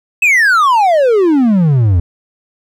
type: exponential sweep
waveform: triangle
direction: down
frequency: 2640 to 82.41 Hz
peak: -5 dBFS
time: 0.22-2 s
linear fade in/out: 5 ms
effects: none